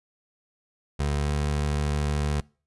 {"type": "tone with pitch glide", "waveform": "25% pulse", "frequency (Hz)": [72.3, 73.52], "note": ["D2", "D2"], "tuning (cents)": [-27, 2], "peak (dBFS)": -20, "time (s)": [0.99, 2.41], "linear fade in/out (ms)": 10, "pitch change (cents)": 29, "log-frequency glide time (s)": [1.19, 1.27], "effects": ["noise-tail reverb RT60 0.4 s tail -25 dB re dry", "resampled to 24000 Hz"]}